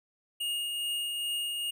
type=tone with tremolo; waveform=square; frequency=2850 Hz; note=F7; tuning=34 cents sharp; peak=-30 dBFS; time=0.4-1.71 s; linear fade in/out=10 ms; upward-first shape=triangle; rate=2.4 Hz; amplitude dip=30%; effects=none